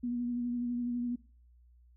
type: tone with vibrato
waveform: sine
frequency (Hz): 241.9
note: B3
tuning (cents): -36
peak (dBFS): -31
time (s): 0.03-1.16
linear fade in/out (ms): 10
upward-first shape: sine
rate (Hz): 12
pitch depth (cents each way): 24
effects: noise-tail reverb RT60 0.4 s tail -19 dB re dry + added 60 Hz sine -58 dBFS peak until 1.96 s